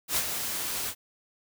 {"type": "noise with ADSR envelope", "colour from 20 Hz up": "white", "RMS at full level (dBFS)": -25, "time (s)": [0.08, 0.95], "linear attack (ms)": 86, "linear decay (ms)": 62, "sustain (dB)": -7, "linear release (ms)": 69, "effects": []}